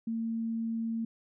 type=tone; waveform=sine; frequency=227.1 Hz; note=A#3; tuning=45 cents flat; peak=-30 dBFS; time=0.07-1.05 s; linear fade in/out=5 ms; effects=none